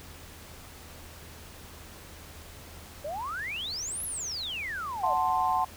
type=clicks; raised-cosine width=0.2 ms; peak=-33 dBFS; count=9; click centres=2.859 / 3.396 / 3.563 / 4.004 / 4.193 / 4.317 / 4.435 / 5.063 / 5.287 s
type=exponential two-way sweep; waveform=sine; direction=up then down; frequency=554.4 to 11470 to 554.4 Hz; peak=-32 dBFS; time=3.04-5.14 s; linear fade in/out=10 ms; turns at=4.04 s
type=chord; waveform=sine; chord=F# diminished; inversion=none; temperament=equal; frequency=740 / 880 / 1046.5 Hz; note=F#5 / A5 / C6; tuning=0 / 0 / 0 cents; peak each=-28 dBFS; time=5.03-5.65 s; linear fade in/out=10 ms
effects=added 80 Hz sine -50 dBFS peak until 5.76 s + pink hiss -48 dBFS RMS until 5.76 s